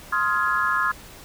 sine chord, F minor seventh, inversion second, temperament just, 1047.7 / 1257.2 / 1396.9 / 1676.3 Hz, C6 / Eb6 / F6 / Ab6, +2 / +18 / 0 / +16 cents, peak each -25 dBFS, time 0.12-0.92 s, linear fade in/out 10 ms, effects pink hiss -44 dBFS RMS until 1.24 s

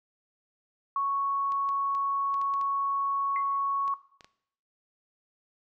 sine tone, 1108.7 Hz, C#6, in tune, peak -25 dBFS, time 0.96-3.94 s, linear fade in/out 2 ms
clicks, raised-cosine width 0.2 ms, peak -31 dBFS, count 10, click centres 1.521 / 1.69 / 1.95 / 2.342 / 2.415 / 2.539 / 2.613 / 3.879 / 4.208 / 4.245 s
sine tone with exponential decay, 2069 Hz, C7, 20 cents flat, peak -31 dBFS, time 3.36-3.48 s, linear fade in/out 1 ms, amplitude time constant 24 ms
effects noise-tail reverb RT60 0.7 s tail -17 dB re dry

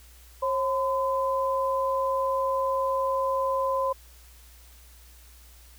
sine tone pair together, 539 / 1017.5 Hz, C#5 / C6, -49 / -49 cents, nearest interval major seventh, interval 1100 cents, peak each -26 dBFS, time 0.42-3.93 s, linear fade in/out 10 ms, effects added 60 Hz sine -50 dBFS peak until 5.78 s + white hiss -55 dBFS RMS until 5.78 s

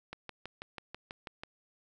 click train, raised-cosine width 0.3 ms, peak -25 dBFS, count 9, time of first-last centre 0.13-1.435 s, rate 6.13 Hz, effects none

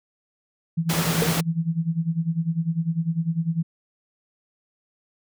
sine tone with tremolo, 164.81 Hz, E3, in tune, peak -18 dBFS, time 0.77-3.63 s, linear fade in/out 10 ms, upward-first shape sine, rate 10 Hz, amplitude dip 85%
pink high-pass noise, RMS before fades -26 dBFS, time 0.89-1.41 s, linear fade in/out 10 ms, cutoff 120 Hz, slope 12 dB/octave
sine tone with exponential decay, 462 Hz, A#4, 16 cents flat, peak -16 dBFS, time 1.22-1.33 s, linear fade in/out 1 ms, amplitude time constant 22 ms
effects none

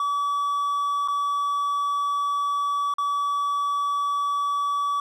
triangle tone with dropouts, 1145 Hz, D6, 44 cents flat, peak -20 dBFS, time 0-5 s, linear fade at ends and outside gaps 2 ms, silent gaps 1.077-1.083 / 2.939-2.983 s, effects none

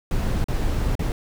brown noise with dropouts, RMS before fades -22 dBFS, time 0.11-1.12 s, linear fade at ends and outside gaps 1 ms, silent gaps 0.442-0.484 / 0.953-0.993 s, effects none

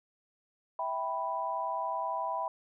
sine chord, E minor, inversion none, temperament equal with one note detuned, 653.2 / 784 / 987.8 Hz, E5 / G5 / B5, -16 / 0 / 0 cents, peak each -37 / -37 / -33 dBFS, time 0.79-2.48 s, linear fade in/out 2 ms, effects none

